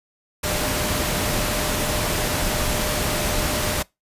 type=tone in noise; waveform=sine; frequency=603 Hz; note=D5; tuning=46 cents sharp; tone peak=-31 dBFS; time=0.43-3.83 s; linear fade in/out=10 ms; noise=pink; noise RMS=-23 dBFS; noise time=0.43-3.83 s; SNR=-11 dB; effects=noise-tail reverb RT60 0.2 s tail -23 dB re dry + resampled to 32000 Hz